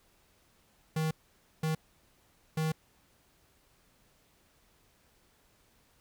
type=tone bursts at uneven times; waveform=square; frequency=157.9 Hz; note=D#3; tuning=26 cents sharp; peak=-29 dBFS; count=3; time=0.96-1.11 / 1.63-1.75 / 2.57-2.72 s; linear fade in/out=5 ms; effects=pink hiss -67 dBFS RMS until 6 s